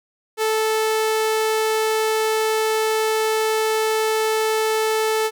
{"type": "tone", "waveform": "sawtooth", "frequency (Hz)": 438, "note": "A4", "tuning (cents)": -8, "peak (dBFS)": -14, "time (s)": [0.37, 5.31], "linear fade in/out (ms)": 50, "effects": []}